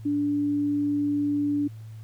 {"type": "tone", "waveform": "sine", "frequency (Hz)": 290, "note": "D4", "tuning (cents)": -22, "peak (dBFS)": -22, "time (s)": [0.05, 1.68], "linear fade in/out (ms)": 10, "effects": ["added 110 Hz sine -38 dBFS peak until 2.03 s", "pink hiss -60 dBFS RMS until 2.03 s"]}